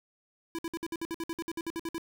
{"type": "tone bursts", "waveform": "square", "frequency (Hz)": 332.2, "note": "E4", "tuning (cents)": 13, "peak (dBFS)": -33, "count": 16, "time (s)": [0.55, 1.981], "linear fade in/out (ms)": 0, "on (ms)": 36, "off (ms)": 57, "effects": []}